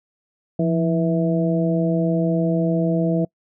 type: harmonic tone with a mistuned harmonic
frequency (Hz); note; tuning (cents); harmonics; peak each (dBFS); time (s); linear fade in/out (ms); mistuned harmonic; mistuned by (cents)
163.6; E3; -13; 1 / 2 / 3 / 4; -19 / -23 / -26 / -25; 0.59-3.25; 5; 1; +69
effects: noise-tail reverb RT60 0.1 s tail -26 dB re dry